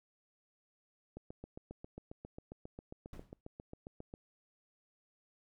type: click train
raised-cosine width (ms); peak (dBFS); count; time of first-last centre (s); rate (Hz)
2; -33; 23; 1.17-4.139; 7.41
type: noise with exponential decay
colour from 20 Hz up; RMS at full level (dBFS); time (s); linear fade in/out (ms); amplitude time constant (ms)
brown; -45; 3.13-3.41; 2; 60
effects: none